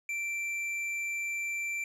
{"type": "tone with tanh clipping", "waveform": "triangle", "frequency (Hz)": 2347, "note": "D7", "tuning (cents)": -2, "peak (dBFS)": -33, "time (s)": [0.09, 1.84], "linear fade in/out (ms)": 2, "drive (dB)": 12, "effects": []}